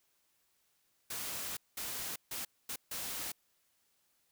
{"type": "noise bursts at uneven times", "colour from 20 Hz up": "white", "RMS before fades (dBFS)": -40, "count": 5, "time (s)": [[1.1, 1.57], [1.77, 2.16], [2.31, 2.45], [2.69, 2.76], [2.91, 3.32]], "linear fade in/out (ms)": 5, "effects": ["white hiss -75 dBFS RMS until 4.31 s"]}